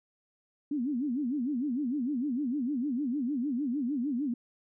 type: tone with vibrato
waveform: sine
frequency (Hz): 265.3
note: C4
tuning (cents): +24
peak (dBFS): -28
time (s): 0.71-4.34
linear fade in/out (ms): 5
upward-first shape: sine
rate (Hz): 6.6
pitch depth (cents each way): 230
effects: none